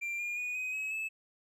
triangle tone with pitch steps, 2371 / 2417 / 2463 / 2511 / 2559 / 2608 Hz, D7 / D7 / D#7 / D#7 / D#7 / E7, +16 / +49 / -18 / +15 / +48 / -19 cents, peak -32 dBFS, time 0.01-1.09 s, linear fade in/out 20 ms, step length 180 ms, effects none

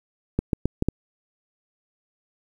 clicks, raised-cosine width 3 ms, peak -8 dBFS, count 5, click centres 0.39 / 0.532 / 0.656 / 0.824 / 0.886 s, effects 8-bit

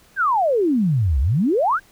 sine exponential two-way sweep, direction down then up, 1661.2 to 61.3 to 1661.2 Hz, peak -15 dBFS, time 0.16-1.8 s, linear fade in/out 50 ms, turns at 1.2 s, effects pink hiss -53 dBFS RMS until 1.91 s

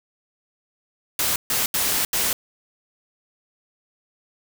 white noise bursts at uneven times, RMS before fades -22 dBFS, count 4, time 1.19-1.36 / 1.5-1.66 / 1.74-2.05 / 2.13-2.33 s, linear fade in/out 2 ms, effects none

